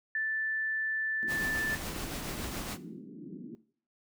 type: tone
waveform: sine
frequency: 1760 Hz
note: A6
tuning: in tune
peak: -29 dBFS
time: 0.15-1.75 s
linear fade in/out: 2 ms
type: band-pass noise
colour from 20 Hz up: white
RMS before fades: -45 dBFS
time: 1.23-3.55 s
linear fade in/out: 0 ms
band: 160 to 340 Hz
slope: 48 dB/octave
type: noise with tremolo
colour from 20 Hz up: pink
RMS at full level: -37 dBFS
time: 1.27-2.78 s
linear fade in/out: 50 ms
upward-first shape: triangle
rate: 7.1 Hz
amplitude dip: 35%
effects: noise-tail reverb RT60 0.5 s tail -17 dB re dry